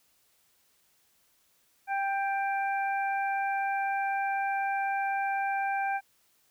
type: harmonic tone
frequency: 788 Hz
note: G5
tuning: 9 cents sharp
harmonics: 1 / 2 / 3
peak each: -28 / -34 / -38 dBFS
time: 1.87-6.01 s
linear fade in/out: 50 ms
effects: white hiss -68 dBFS RMS until 6.5 s